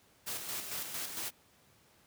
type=noise with tremolo; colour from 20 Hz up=white; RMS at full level=-38 dBFS; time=0.26-1.31 s; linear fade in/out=20 ms; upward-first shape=square; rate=4.4 Hz; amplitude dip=45%; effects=pink hiss -65 dBFS RMS until 2.06 s + high-pass 80 Hz 12 dB/octave